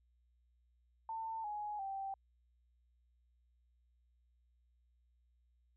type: tone with pitch steps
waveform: sine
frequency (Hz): 896 / 836 / 780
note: A5 / G#5 / G5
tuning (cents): +31 / +11 / -9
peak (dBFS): -39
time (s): 1.09-2.14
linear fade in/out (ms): 2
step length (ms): 350
effects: added 60 Hz sine -70 dBFS peak until 5.76 s